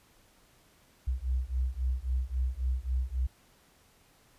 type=beating tone pair; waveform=sine; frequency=61.74 / 65.44 Hz; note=B1 / C2; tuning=0 / +1 cents; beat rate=3.7 Hz; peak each=-31 dBFS; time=1.07-3.27 s; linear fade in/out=10 ms; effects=pink hiss -63 dBFS RMS until 4.38 s + resampled to 32000 Hz